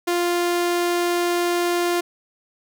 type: tone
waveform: sawtooth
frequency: 349.2 Hz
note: F4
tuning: in tune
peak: -15 dBFS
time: 0.07-2.01 s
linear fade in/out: 10 ms
effects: none